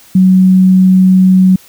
sine tone, 186.6 Hz, F#3, 15 cents sharp, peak -3 dBFS, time 0.15-1.56 s, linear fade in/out 5 ms, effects white hiss -41 dBFS RMS until 1.68 s

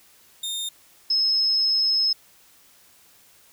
sawtooth / sine tone pair in turn, 3651 / 5178 Hz, A#7 / E8, -37 / -32 cents, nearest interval tritone, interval 605 cents, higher second, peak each -24 / -18 dBFS, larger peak second, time 0.43-0.69 / 1.1-2.13 s, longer second, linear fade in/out 5 ms, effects white hiss -55 dBFS RMS until 3.52 s

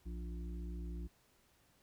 harmonic tone with a mistuned harmonic, 58 Hz, A#1, 8 cents flat, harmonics 1 / 3 / 5 / 6, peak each -41 / -49 / -55 / -56 dBFS, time 0.05-1.08 s, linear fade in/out 20 ms, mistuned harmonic 1, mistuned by +53 cents, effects pink hiss -71 dBFS RMS until 1.82 s

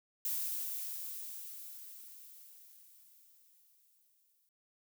violet noise with exponential decay, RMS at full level -35 dBFS, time 0.25-4.49 s, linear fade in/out 1 ms, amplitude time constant 920 ms, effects none

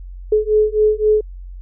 sine beating tone pair, 425.3 / 429.1 Hz, G#4 / A4, +41 / -43 cents, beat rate 3.8 Hz, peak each -15 dBFS, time 0.32-1.21 s, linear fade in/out 5 ms, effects added 45 Hz sine -30 dBFS peak until 1.61 s

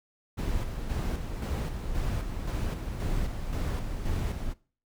brown noise with tremolo, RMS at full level -29 dBFS, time 0.37-4.54 s, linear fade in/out 20 ms, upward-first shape square, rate 1.9 Hz, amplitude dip 45%, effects noise-tail reverb RT60 0.4 s tail -21 dB re dry

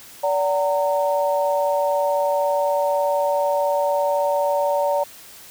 sine tone cluster, 577 / 753 / 919 Hz, D5 / F#5 / A#5, -31 / +30 / -25 cents, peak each -19 / -27 / -23 dBFS, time 0.23-5.04 s, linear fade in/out 10 ms, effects white hiss -43 dBFS RMS until 5.5 s

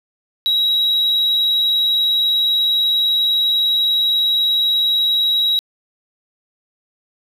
sine tone with vibrato, 3852 Hz, B7, 44 cents flat, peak -11 dBFS, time 0.46-5.59 s, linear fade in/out 0 ms, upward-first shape triangle, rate 20 Hz, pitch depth 21 cents each way, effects tanh soft clip ceiling -12 dBFS + 8-bit

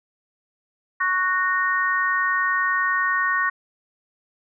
sine chord, F# major, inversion second, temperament just, 1110 / 1480 / 1850 Hz, C#6 / F#6 / A#6, +2 / 0 / -14 cents, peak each -23 / -25 / -22 dBFS, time 1-3.5 s, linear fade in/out 10 ms, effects none

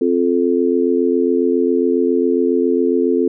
sine chord, F major, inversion second, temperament just, 261.9 / 349.2 / 436.5 Hz, C4 / F4 / A4, +2 / 0 / -14 cents, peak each -17 dBFS, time 0.01-3.28 s, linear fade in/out 5 ms, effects none

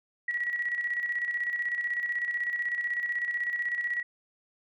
sine tone with tremolo, 1925 Hz, B6, 45 cents flat, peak -26 dBFS, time 0.28-4.03 s, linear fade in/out 5 ms, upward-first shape square, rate 16 Hz, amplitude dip 50%, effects none

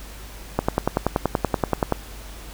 click train, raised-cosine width 1 ms, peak -4 dBFS, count 15, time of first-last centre 0.59-1.923 s, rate 10.5 Hz, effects added 50 Hz sine -38 dBFS peak until 2.53 s + pink hiss -42 dBFS RMS until 2.53 s

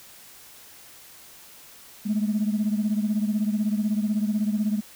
sine beating tone pair, 207.7 / 223.7 Hz, G#3 / A3, 0 / +29 cents, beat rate 16 Hz, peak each -22 / -26 dBFS, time 2.05-4.81 s, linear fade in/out 20 ms, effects tanh soft clip ceiling -16 dBFS + white hiss -48 dBFS RMS until 4.95 s

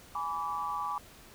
sine chord, G# diminished, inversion none, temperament equal with one note detuned, 830.6 / 987.8 / 1154.5 Hz, G#5 / B5 / D6, 0 / 0 / -30 cents, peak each -38 / -37 / -34 dBFS, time 0.15-0.98 s, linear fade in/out 2 ms, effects pink hiss -54 dBFS RMS until 1.34 s

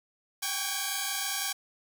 5% pulse tone cluster, 773 / 803 / 1124 / 1632 Hz, G5 / G5 / C#6 / G#6, -24 / +41 / +24 / -31 cents, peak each -24 dBFS, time 0.42-1.53 s, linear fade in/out 10 ms, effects none

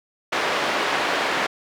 pink band-pass noise, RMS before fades -23 dBFS, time 0.32-1.47 s, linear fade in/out 10 ms, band 490 to 3000 Hz, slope 12 dB/octave, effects none

